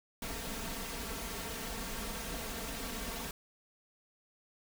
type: noise with comb filter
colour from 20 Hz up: pink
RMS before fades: -40 dBFS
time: 0.22-3.31 s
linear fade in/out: 2 ms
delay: 4.4 ms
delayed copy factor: +0.7
effects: none